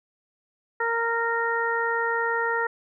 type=harmonic tone; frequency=462.8 Hz; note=A#4; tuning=13 cents flat; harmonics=1 / 2 / 3 / 4; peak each=-28 / -28 / -28 / -28 dBFS; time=0.8-2.67 s; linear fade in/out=5 ms; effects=none